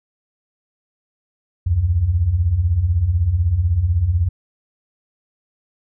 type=beating tone pair; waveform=sine; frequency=73.42 / 89.42 Hz; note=D2 / F2; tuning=0 / +41 cents; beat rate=16 Hz; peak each=-21 / -15 dBFS; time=1.66-4.29 s; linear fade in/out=10 ms; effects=none